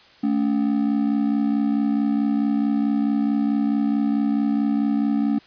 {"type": "ring-modulated tone", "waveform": "triangle", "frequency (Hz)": 250.4, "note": "B3", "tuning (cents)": 24, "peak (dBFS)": -13, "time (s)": [0.23, 5.39], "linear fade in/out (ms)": 10, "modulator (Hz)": 32.3, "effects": ["white hiss -51 dBFS RMS until 5.46 s", "resampled to 11025 Hz"]}